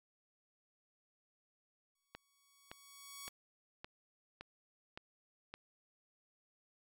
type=tone with exponential growth; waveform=5% pulse; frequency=1120 Hz; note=C#6; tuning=18 cents sharp; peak=-34 dBFS; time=1.95-3.29 s; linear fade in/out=5 ms; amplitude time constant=290 ms
type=click train; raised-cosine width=0.3 ms; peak=-30 dBFS; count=7; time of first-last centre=2.15-5.54 s; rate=1.77 Hz
effects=none